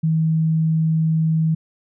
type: tone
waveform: sine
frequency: 160 Hz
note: D#3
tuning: 49 cents sharp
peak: -15 dBFS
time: 0.03-1.55 s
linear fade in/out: 10 ms
effects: none